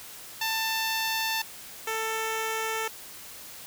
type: tone pair in turn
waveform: 10% pulse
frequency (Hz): 890 / 443.9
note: A5 / A4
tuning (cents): +20 / +15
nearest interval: octave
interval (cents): 1205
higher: first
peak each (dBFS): -18 / -20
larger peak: first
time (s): 0.41-1.42 / 1.87-2.88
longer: neither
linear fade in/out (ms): 5
effects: white hiss -44 dBFS RMS until 3.66 s